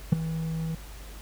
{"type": "tone with ADSR envelope", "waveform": "triangle", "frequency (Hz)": 161.7, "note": "E3", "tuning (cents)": -33, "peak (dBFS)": -10, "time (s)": [0.12, 0.75], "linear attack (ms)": 8, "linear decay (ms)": 10, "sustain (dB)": -16, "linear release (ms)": 5, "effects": ["added 50 Hz sine -41 dBFS peak until 1.21 s", "pink hiss -48 dBFS RMS until 1.21 s"]}